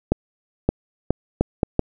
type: accelerating click train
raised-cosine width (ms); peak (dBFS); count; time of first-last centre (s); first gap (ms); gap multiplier
2; -3; 6; 0.12-1.793; 570; 0.73
effects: none